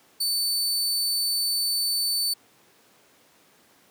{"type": "tone", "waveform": "sawtooth", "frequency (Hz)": 4520, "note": "C#8", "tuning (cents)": 33, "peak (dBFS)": -20, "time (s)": [0.2, 2.34], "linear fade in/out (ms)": 10, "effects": ["pink hiss -58 dBFS RMS until 3.9 s", "high-pass 200 Hz 12 dB/octave"]}